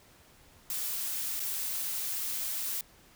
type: noise with dropouts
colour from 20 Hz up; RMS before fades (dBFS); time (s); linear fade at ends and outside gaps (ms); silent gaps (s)
blue; -34; 0.7-2.81; 2; 1.396-1.401
effects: pink hiss -59 dBFS RMS until 3.15 s